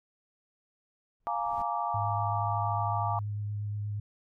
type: noise with exponential growth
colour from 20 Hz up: brown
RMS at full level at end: -41 dBFS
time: 1.2-1.62 s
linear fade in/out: 2 ms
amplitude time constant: 91 ms
type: chord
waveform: sine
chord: Bb dominant seventh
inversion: second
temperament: just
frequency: 699.2 / 839.1 / 932.3 / 1165.4 Hz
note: F5 / Ab5 / Bb5 / D6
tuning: +2 / +18 / 0 / -14 cents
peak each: -34 dBFS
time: 1.27-3.19 s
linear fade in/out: 0 ms
type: tone with vibrato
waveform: sine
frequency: 103.83 Hz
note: G#2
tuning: in tune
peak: -31 dBFS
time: 1.94-4 s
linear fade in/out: 5 ms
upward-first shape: triangle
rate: 8.4 Hz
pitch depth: 15 cents each way
effects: none